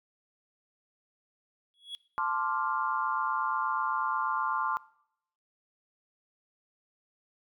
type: tone with exponential growth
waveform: triangle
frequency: 3352 Hz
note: G#7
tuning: 15 cents sharp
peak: -32 dBFS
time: 1.74-1.95 s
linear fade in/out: 0 ms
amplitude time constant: 45 ms
type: chord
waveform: sine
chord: D minor seventh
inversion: second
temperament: equal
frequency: 880 / 1046.5 / 1174.7 / 1396.9 Hz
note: A5 / C6 / D6 / F6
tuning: 0 / 0 / 0 / 0 cents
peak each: -34 / -31 / -33 / -35 dBFS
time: 2.18-4.77 s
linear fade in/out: 0 ms
effects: noise-tail reverb RT60 0.7 s tail -21 dB re dry